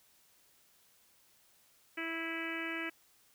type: harmonic tone with a mistuned harmonic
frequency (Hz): 328.9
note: E4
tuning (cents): -4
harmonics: 1 / 2 / 3 / 4 / 5 / 6 / 7 / 8 / 9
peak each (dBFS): -41 / -49 / -52 / -47 / -43 / -43 / -43 / -46 / -50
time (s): 1.97-2.9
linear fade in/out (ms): 10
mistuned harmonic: 8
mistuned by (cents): -26
effects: white hiss -67 dBFS RMS until 3.34 s